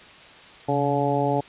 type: harmonic tone with a mistuned harmonic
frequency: 142.2 Hz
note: C#3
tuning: 45 cents sharp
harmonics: 1 / 2 / 3 / 4 / 5 / 6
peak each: -27 / -27 / -27 / -27 / -27 / -27 dBFS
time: 0.68-1.41 s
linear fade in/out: 10 ms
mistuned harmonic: 1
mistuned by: -73 cents
effects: white hiss -46 dBFS RMS until 1.48 s + resampled to 8000 Hz